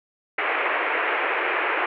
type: band-pass noise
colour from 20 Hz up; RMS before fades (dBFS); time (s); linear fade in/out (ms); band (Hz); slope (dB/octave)
white; -24; 0.38-1.86; 5; 340 to 2500; 48
effects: none